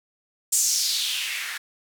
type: noise with band-pass filter sweep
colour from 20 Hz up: blue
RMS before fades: -25 dBFS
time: 0.52-1.58 s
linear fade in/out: 10 ms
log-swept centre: 7800 to 1600 Hz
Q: 3.1
effects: none